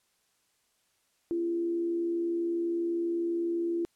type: tone with frequency modulation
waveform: sine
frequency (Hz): 340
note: F4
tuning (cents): -46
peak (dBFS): -27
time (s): 1.31-3.85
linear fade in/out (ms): 0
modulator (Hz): 72.2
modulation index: 0.25
effects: white hiss -72 dBFS RMS until 3.95 s + low-pass 11000 Hz 12 dB/octave